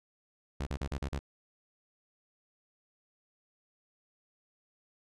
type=tone bursts; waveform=sawtooth; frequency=69.3 Hz; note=C#2; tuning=in tune; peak=-29 dBFS; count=6; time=0.6-1.191 s; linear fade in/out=5 ms; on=66 ms; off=39 ms; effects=low-pass 8000 Hz 12 dB/octave